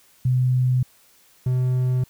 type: tone pair in turn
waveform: sine / triangle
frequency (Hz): 127 / 127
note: B2 / B2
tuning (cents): +49 / +49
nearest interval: unison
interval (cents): 0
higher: neither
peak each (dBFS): -16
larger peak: neither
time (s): 0.25-0.83 / 1.46-2.04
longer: neither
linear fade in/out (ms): 5
effects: white hiss -56 dBFS RMS until 2.09 s